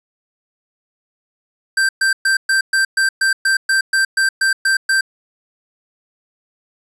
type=tone bursts; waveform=square; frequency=1568 Hz; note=G6; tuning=in tune; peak=-13 dBFS; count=14; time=1.77-5.01 s; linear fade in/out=5 ms; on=120 ms; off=120 ms; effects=resampled to 24000 Hz + 8-bit